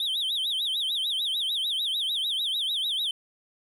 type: tone with vibrato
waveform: triangle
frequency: 3452 Hz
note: A7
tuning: 34 cents flat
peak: -24 dBFS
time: 0-3.11 s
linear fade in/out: 2 ms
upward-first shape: sine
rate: 6.7 Hz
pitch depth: 210 cents each way
effects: none